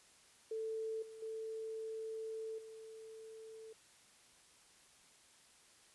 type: tone with level steps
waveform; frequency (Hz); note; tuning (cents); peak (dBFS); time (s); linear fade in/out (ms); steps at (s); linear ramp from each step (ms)
sine; 442.9; A4; +11; -38 / -50 / -41 / -50; 0.51-3.73; 5; 1.02 / 1.22 / 2.58; 5
effects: white hiss -65 dBFS RMS until 5.94 s + resampled to 24000 Hz